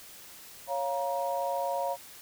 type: chord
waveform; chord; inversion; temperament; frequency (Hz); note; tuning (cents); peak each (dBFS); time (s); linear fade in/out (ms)
sine; Bb minor; first; equal with one note detuned; 554.4 / 698.5 / 944.3; Db5 / F5 / Bb5; 0 / 0 / +22; -32 / -33 / -33; 0.67-1.97; 50
effects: white hiss -49 dBFS RMS until 2.21 s